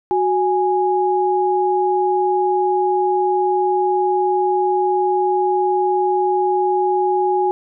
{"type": "tone pair together", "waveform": "sine", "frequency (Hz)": [369.6, 829], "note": ["F#4", "G#5"], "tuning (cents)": [-2, -3], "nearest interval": "octave + major second", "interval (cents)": 1399, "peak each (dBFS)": -17, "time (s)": [0.11, 7.51], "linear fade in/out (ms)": 0, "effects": []}